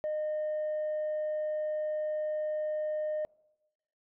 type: tone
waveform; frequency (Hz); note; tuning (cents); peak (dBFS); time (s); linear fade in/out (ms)
sine; 612; D#5; -29; -28; 0.04-3.25; 0
effects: noise-tail reverb RT60 1.0 s tail -26 dB re dry + tanh soft clip ceiling -28 dBFS